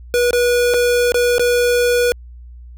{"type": "tone with dropouts", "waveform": "square", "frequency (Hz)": 485.3, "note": "B4", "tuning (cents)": -30, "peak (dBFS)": -13, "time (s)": [0.14, 2.12], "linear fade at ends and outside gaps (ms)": 0, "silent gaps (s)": [[0.308, 0.331], [0.738, 0.742], [1.12, 1.144], [1.382, 1.395]], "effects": ["added 60 Hz sine -34 dBFS peak until 2.77 s"]}